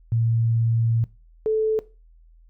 sine tone pair in turn, 114.7 / 436.6 Hz, A#2 / A4, -28 / -13 cents, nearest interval octave + major seventh, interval 2315 cents, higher second, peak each -18 dBFS, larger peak neither, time 0.12-1.04 / 1.46-1.79 s, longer first, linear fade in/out 0 ms, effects noise-tail reverb RT60 0.3 s tail -19 dB re dry + added 41 Hz sine -49 dBFS peak until 2.49 s

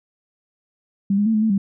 sine tone with pitch steps, 197.8 / 205.8 / 223.4 / 214.3 / 221.2 / 196.8 Hz, G3 / G#3 / A3 / A3 / A3 / G3, +16 / -16 / +27 / -45 / +9 / +7 cents, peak -15 dBFS, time 1.1-1.58 s, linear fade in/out 5 ms, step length 80 ms, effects none

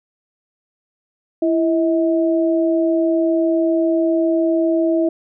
sine tone pair together, 332.6 / 640 Hz, E4 / D#5, +16 / +49 cents, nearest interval major seventh, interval 1133 cents, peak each -15 / -19 dBFS, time 1.42-5.09 s, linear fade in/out 5 ms, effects none

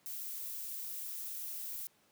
violet noise, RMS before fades -42 dBFS, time 0.06-1.87 s, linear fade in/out 0 ms, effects pink hiss -69 dBFS RMS until 2.11 s + high-pass 150 Hz 12 dB/octave

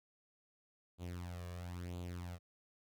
sawtooth tone with flanger, 88.3 Hz, F2, 20 cents sharp, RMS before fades -45 dBFS, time 0.98-2.39 s, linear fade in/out 50 ms, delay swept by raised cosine 0.27 to 1.77 ms, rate 1 Hz, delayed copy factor +0.7, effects none

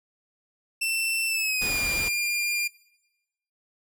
sawtooth tone with pitch glide, 2681 to 2402 Hz, E7 to D7, +29 to +38 cents, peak -21 dBFS, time 0.81-2.68 s, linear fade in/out 10 ms, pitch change -191 cents, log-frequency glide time 1.27-1.8 s
pink noise, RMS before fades -34 dBFS, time 1.61-2.09 s, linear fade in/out 10 ms
effects noise-tail reverb RT60 1.0 s tail -21 dB re dry

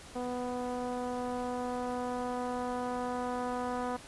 10% pulse tone with low-pass filter sweep, 247.7 Hz, B3, 5 cents sharp, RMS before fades -35 dBFS, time 0.15-3.97 s, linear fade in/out 10 ms, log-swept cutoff 680 to 1100 Hz, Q 0.95, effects pink hiss -50 dBFS RMS until 4.07 s + resampled to 24000 Hz

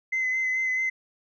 sine tone with vibrato, 2046 Hz, C7, 39 cents flat, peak -22 dBFS, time 0.12-0.9 s, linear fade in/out 10 ms, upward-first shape sine, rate 4.6 Hz, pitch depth 21 cents each way, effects tanh soft clip ceiling -20 dBFS

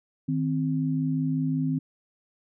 sine tone pair together, 156.18 / 261.6 Hz, D#3 / C4, +7 / 0 cents, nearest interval major sixth, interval 893 cents, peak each -26 dBFS, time 0.28-1.79 s, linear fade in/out 10 ms, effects none

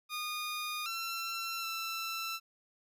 15% pulse tone with pitch steps, 1225 / 1351 / 1335 Hz, D#6 / E6 / E6, -27 / +42 / +22 cents, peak -29 dBFS, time 0.09-2.4 s, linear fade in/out 50 ms, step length 770 ms, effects none

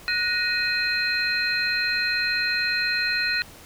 sine tone cluster, 1465 / 1869 / 2507 / 4150 Hz, F#6 / A#6 / D#7 / C8, -18 / +4 / +12 / -15 cents, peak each -27 dBFS, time 0.08-3.42 s, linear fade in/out 0 ms, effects pink hiss -46 dBFS RMS until 3.65 s

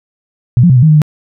sine tone with pitch steps, 121.6 / 175.7 / 129.2 / 122.9 / 157.4 / 153.5 / 151.1 Hz, B2 / F3 / C3 / B2 / D#3 / D#3 / D3, -26 / +11 / -21 / -8 / +20 / -23 / +50 cents, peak -3 dBFS, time 0.57-1.018 s, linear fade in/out 0 ms, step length 64 ms, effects none

